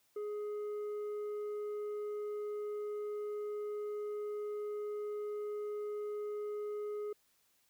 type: tone with tanh clipping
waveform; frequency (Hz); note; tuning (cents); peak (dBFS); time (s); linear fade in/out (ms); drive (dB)
sine; 417.7; G#4; +10; -38; 0.16-7.13; 5; 5
effects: white hiss -73 dBFS RMS until 7.69 s